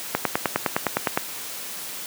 click train, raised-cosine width 0.5 ms, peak -4 dBFS, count 11, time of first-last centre 0.15-1.175 s, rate 9.76 Hz, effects white hiss -34 dBFS RMS until 2.06 s + high-pass 150 Hz 12 dB/octave

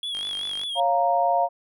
triangle tone with vibrato, 3322 Hz, G#7, in tune, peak -26 dBFS, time 0.03-0.8 s, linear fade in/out 2 ms, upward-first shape sine, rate 5.2 Hz, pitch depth 63 cents each way
click train, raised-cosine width 0.2 ms, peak -22 dBFS, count 25, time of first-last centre 0.15-0.635 s, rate 49.5 Hz
sine chord, Bb minor, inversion first, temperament equal, 554.4 / 698.5 / 932.3 Hz, Db5 / F5 / Bb5, 0 / 0 / 0 cents, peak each -26 / -20 / -24 dBFS, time 0.75-1.49 s, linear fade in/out 50 ms
effects none

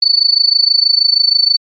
sine tone with amplitude modulation, 4487 Hz, C#8, 20 cents sharp, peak -4 dBFS, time 0.02-1.57 s, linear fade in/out 5 ms, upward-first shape sine, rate 26.3 Hz, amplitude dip 90%, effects MP3 32 kbps

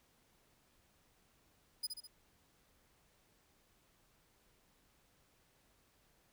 sawtooth tone with echo, 4978 Hz, D#8, in tune, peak -33 dBFS, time 1.83-1.87 s, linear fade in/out 10 ms, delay 68 ms, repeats 3, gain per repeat -5 dB, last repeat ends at 2.074 s, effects pink hiss -72 dBFS RMS until 6.32 s

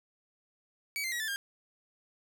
sawtooth tone with pitch steps, 2275 / 2086 / 1913 / 1754.3 / 1608.7 Hz, C#7 / C7 / A#6 / A6 / G6, +44 / -6 / +44 / -6 / +44 cents, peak -29 dBFS, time 0.96-1.36 s, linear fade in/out 0 ms, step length 80 ms, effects none

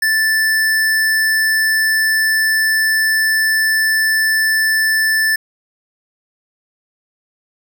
square tone, 1760 Hz, A6, in tune, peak -13 dBFS, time 0.02-5.36 s, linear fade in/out 5 ms, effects none

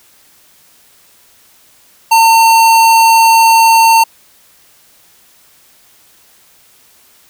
square tone, 906 Hz, A#5, 50 cents flat, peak -5 dBFS, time 2.11-4.04 s, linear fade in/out 10 ms, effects white hiss -47 dBFS RMS until 7.29 s

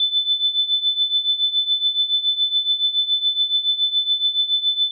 sine tone with tremolo, 3513 Hz, A7, 3 cents flat, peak -13 dBFS, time 0-4.91 s, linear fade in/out 2 ms, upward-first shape triangle, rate 7.1 Hz, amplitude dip 85%, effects none

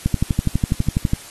click train, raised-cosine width 5 ms, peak -4 dBFS, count 14, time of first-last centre 0.06-1.134 s, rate 12.1 Hz, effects white hiss -39 dBFS RMS until 1.3 s + AAC 32 kbps

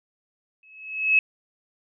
sine tone with exponential growth, 2580 Hz, E7, 38 cents flat, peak -12 dBFS, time 0.63-1.19 s, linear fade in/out 2 ms, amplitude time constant 120 ms, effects none

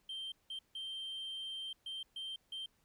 sine tone bursts at uneven times, 3142 Hz, G7, 3 cents sharp, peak -38 dBFS, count 6, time 0.09-0.32 / 0.5-0.59 / 0.75-1.73 / 1.86-2.03 / 2.16-2.36 / 2.52-2.66 s, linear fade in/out 5 ms, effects tanh soft clip ceiling -39 dBFS + pink hiss -75 dBFS RMS until 2.84 s

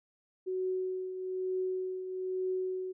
sine tone with tremolo, 372.1 Hz, F#4, 10 cents sharp, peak -29 dBFS, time 0.46-2.93 s, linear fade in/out 20 ms, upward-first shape triangle, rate 1.1 Hz, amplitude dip 60%, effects none

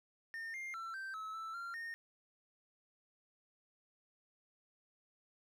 triangle tone with pitch steps, 1820 / 2112 / 1343 / 1560 / 1295 / 1322 / 1382 / 1840 Hz, A#6 / C7 / E6 / G6 / E6 / E6 / F6 / A#6, -42 / +16 / +32 / -9 / -31 / +5 / -19 / -23 cents, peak -40 dBFS, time 0.34-1.94 s, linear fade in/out 0 ms, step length 200 ms, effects none

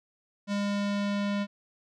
square tone with low-pass filter sweep, 202.6 Hz, G#3, 43 cents flat, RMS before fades -29 dBFS, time 0.47-1.47 s, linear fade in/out 50 ms, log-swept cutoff 5600 to 3600 Hz, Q 1.1, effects none

